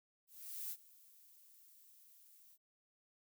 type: noise with ADSR envelope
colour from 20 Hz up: violet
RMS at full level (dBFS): -43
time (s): 0.27-2.58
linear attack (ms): 440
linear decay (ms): 53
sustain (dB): -21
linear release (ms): 48
effects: none

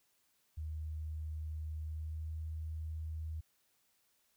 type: tone with pitch glide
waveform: sine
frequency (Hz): 77.78 to 79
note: D#2 to D#2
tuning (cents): 0 to +27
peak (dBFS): -38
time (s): 0.57-3.41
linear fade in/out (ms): 10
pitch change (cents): +27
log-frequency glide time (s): 1.84-2.33
effects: white hiss -75 dBFS RMS until 4.36 s

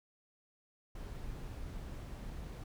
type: noise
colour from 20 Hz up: brown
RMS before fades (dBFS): -44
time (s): 0.95-2.64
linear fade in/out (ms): 5
effects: none

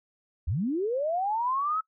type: linear sweep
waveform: sine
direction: up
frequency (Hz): 61.74 to 1311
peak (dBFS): -25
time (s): 0.47-1.81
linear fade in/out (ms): 10
effects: noise-tail reverb RT60 0.1 s tail -21 dB re dry

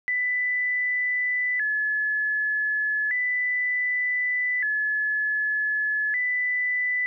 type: tone with vibrato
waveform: sine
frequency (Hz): 1846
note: A#6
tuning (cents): -17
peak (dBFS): -22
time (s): 0.08-7.06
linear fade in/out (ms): 0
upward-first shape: square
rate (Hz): 0.33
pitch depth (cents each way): 130
effects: none

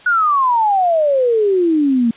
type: exponential sweep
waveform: sine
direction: down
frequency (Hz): 1480 to 225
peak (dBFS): -11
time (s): 0.06-2.11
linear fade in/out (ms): 5
effects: white hiss -42 dBFS RMS until 2.16 s + resampled to 8000 Hz

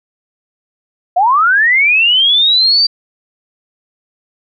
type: linear sweep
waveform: sine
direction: up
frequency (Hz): 679 to 4699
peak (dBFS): -7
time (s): 1.16-2.87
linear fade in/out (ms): 10
effects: none

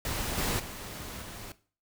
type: noise with level steps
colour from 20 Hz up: pink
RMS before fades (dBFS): -33 / -30 / -41 / -43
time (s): 0.05-1.52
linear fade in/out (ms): 2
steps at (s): 0.37 / 0.59 / 1.21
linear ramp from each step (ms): 10
effects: noise-tail reverb RT60 0.4 s tail -17 dB re dry

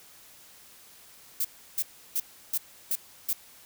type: noise bursts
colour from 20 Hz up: violet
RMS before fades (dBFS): -27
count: 6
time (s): 1.4-3.332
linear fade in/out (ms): 5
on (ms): 47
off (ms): 330
effects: white hiss -53 dBFS RMS until 3.65 s

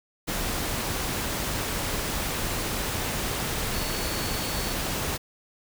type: tone in noise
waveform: sine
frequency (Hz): 4435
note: C#8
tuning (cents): 0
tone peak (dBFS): -38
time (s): 3.73-4.74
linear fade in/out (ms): 20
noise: pink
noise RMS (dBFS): -29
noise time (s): 0.27-5.18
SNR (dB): -12
effects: none

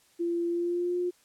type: tone with pitch glide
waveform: sine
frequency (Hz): 342.1 to 355.8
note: F4 to F4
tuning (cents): -36 to +32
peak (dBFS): -26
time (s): 0.19-1.11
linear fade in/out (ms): 20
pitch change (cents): +68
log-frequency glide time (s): 0.48-0.98
effects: white hiss -63 dBFS RMS until 1.24 s + low-pass 11000 Hz 12 dB/octave

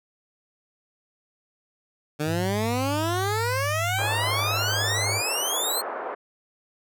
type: exponential sweep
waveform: 15% pulse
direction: up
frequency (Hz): 146.6 to 4286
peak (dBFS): -18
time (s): 2.19-5.82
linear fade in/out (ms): 20
type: tone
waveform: sine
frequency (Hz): 102.8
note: G#2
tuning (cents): -17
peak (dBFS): -28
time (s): 2.25-5.22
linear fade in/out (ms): 50
type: band-pass noise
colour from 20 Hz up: pink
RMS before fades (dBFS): -32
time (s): 3.98-6.15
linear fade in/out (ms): 10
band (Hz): 430 to 1400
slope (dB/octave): 24
effects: none

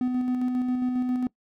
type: tone with tremolo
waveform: triangle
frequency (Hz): 251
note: B3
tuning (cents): +28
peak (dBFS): -20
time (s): 0.01-1.27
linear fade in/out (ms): 2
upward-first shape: square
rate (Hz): 7.4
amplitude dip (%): 30
effects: noise-tail reverb RT60 0.1 s tail -21 dB re dry

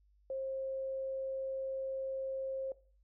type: tone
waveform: sine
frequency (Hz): 533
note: C5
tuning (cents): +32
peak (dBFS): -35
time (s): 0.3-2.72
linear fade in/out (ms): 2
effects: noise-tail reverb RT60 0.4 s tail -18 dB re dry + added 50 Hz sine -65 dBFS peak until 3.03 s

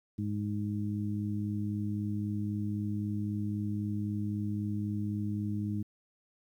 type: harmonic tone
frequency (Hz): 103.83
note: G#2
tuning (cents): 0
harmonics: 1 / 2 / 3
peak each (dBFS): -34 / -34 / -39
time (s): 0.18-5.83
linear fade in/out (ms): 10
effects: 11-bit

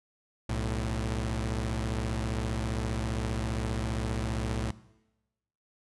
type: tone pair together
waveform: sawtooth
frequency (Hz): 62.52 / 110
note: B1 / A2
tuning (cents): +22 / 0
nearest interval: minor seventh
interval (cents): 978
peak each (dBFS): -28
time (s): 0.49-4.71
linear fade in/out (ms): 5
effects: noise-tail reverb RT60 1.0 s tail -19 dB re dry + resampled to 24000 Hz

